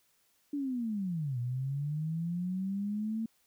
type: linear two-way sweep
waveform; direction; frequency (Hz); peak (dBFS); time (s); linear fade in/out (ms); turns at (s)
sine; down then up; 293.7 to 119.2 to 226.6; -31; 0.53-3.26; 5; 1.39
effects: white hiss -71 dBFS RMS until 3.46 s